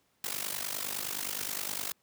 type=noise with amplitude modulation; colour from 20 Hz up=white; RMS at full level=-32 dBFS; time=0.24-1.92 s; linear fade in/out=2 ms; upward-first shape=sine; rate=49.7 Hz; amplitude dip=85%; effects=pink hiss -72 dBFS RMS until 2.02 s + high-pass 100 Hz 12 dB/octave